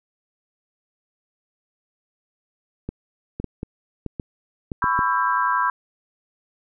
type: clicks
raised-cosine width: 3 ms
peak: -15 dBFS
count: 9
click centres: 2.89 / 3.4 / 3.443 / 3.631 / 4.063 / 4.198 / 4.718 / 4.841 / 4.991 s
type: chord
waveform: sine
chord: C# half-diminished seventh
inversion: third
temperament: just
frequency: 997.9 / 1108.7 / 1330.5 / 1596.6 Hz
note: B5 / C#6 / E6 / G6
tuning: +18 / 0 / +16 / +31 cents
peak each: -21 / -25 / -25 / -25 dBFS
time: 4.82-5.7 s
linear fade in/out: 2 ms
effects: none